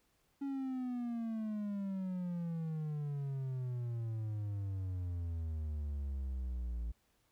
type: exponential sweep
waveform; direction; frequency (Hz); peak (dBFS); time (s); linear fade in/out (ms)
triangle; down; 280.3 to 56.3; -34; 0.41-6.92; 10
effects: pink hiss -75 dBFS RMS until 7.31 s